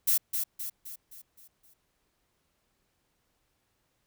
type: noise with echo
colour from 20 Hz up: violet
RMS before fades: -24 dBFS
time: 0.07-0.18 s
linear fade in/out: 10 ms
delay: 260 ms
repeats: 6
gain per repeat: -6 dB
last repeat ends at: 1.74 s
effects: pink hiss -75 dBFS RMS until 4.06 s